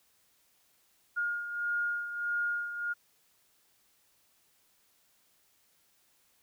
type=beating tone pair; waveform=sine; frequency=1422 / 1423.6 Hz; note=F6 / F6; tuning=+31 / +33 cents; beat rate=1.6 Hz; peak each=-31 / -38 dBFS; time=1.16-2.94 s; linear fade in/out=20 ms; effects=white hiss -69 dBFS RMS until 6.42 s